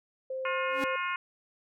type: tone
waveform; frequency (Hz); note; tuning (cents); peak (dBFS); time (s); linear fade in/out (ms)
sine; 523.3; C5; 0; -32; 0.3-0.96; 5
type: harmonic tone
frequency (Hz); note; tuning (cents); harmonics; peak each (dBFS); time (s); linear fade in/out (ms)
356.7; F4; +37; 3 / 4 / 5 / 6 / 7 / 8; -33 / -35 / -41 / -38 / -38 / -44; 0.45-1.16; 2
type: tone with exponential growth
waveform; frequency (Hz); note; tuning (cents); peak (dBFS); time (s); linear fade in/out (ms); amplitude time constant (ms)
45% pulse; 277.2; C#4; 0; -29; 0.67-0.84; 1; 35
effects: none